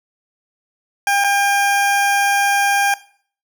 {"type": "tone with dropouts", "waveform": "20% pulse", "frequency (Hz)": 802, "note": "G5", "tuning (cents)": 39, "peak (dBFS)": -9, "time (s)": [1.07, 2.94], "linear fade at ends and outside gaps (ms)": 2, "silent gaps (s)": [1.24, 1.244], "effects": ["noise-tail reverb RT60 0.5 s tail -18 dB re dry"]}